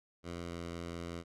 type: tone with pitch glide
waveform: 10% pulse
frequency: 86.2 to 85.31 Hz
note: F2 to F2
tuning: -22 to -40 cents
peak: -32 dBFS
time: 0.23-1.24 s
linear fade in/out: 50 ms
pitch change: -18 cents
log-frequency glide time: 0.41-0.56 s
effects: low-pass 8000 Hz 12 dB/octave